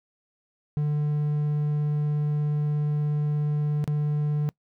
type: tone with dropouts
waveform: triangle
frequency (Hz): 148.6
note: D3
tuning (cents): +21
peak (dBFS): -20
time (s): 0.77-4.49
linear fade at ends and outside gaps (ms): 0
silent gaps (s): 3.841-3.877
effects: noise-tail reverb RT60 0.1 s tail -24 dB re dry